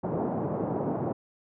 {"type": "band-pass noise", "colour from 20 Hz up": "pink", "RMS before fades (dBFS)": -30, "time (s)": [0.03, 1.13], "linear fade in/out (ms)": 10, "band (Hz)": [130, 840], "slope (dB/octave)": 24, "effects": []}